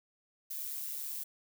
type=noise with amplitude modulation; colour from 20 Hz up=violet; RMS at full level=-37 dBFS; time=0.5-1.24 s; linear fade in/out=10 ms; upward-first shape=sine; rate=143 Hz; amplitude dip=55%; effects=none